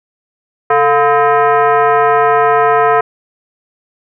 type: tone with frequency modulation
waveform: sine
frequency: 132.2 Hz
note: C3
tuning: 18 cents sharp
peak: -7 dBFS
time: 0.7-3.01 s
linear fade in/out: 5 ms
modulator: 575 Hz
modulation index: 2.3
effects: none